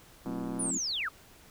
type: chord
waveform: sine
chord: F# half-diminished seventh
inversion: none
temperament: just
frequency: 185 / 222 / 266.4 / 333 Hz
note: F#3 / A3 / C4 / E4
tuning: 0 / +16 / +31 / +18 cents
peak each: -39 / -41 / -37 / -41 dBFS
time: 0.25-0.79 s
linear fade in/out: 20 ms
type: click train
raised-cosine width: 1 ms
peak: -29 dBFS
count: 55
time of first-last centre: 0.26-0.703 s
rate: 122 Hz
type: linear sweep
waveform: sine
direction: down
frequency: 9956 to 1108 Hz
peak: -30 dBFS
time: 0.59-1.09 s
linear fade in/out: 10 ms
effects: pink hiss -56 dBFS RMS until 1.5 s